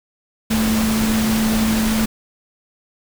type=tone in noise; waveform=sine; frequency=220 Hz; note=A3; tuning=in tune; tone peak=-16 dBFS; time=0.5-2.06 s; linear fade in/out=10 ms; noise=pink; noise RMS=-23 dBFS; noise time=0.5-2.06 s; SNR=+4 dB; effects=none